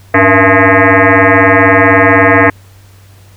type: tone with frequency modulation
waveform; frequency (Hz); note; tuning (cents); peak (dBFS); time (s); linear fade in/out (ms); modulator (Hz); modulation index
sine; 680; F5; -46; -3; 0.14-2.5; 5; 192; 7.4
effects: added 97 Hz sine -37 dBFS peak until 3.36 s + pink hiss -45 dBFS RMS until 3.36 s